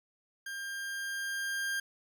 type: tone with level ramp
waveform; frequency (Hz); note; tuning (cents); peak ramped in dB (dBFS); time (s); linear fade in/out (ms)
40% pulse; 1600; G6; +35; -37 to -30; 0.46-1.8; 5
effects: none